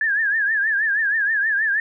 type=tone with vibrato; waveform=sine; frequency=1700 Hz; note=G#6; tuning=40 cents sharp; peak=-17 dBFS; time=0.01-1.8 s; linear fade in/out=2 ms; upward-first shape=triangle; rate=6.3 Hz; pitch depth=140 cents each way; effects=none